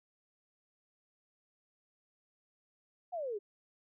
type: exponential sweep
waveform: sine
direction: down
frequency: 750 to 388.3 Hz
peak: -35 dBFS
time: 3.12-3.39 s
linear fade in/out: 20 ms
effects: none